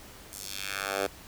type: tone with high-pass filter sweep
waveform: 10% pulse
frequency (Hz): 98.4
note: G2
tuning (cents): +7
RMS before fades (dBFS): -34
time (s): 0.32-1.07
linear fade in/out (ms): 10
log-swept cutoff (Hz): 8800 to 440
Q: 1.2
effects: pink hiss -49 dBFS RMS until 1.27 s